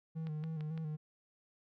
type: tone with vibrato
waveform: triangle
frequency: 156.8 Hz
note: D#3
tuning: 14 cents sharp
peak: -35 dBFS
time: 0.15-0.97 s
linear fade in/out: 20 ms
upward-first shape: square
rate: 3.6 Hz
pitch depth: 43 cents each way
type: click train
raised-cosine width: 0.3 ms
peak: -36 dBFS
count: 4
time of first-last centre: 0.27-0.777 s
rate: 5.92 Hz
effects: none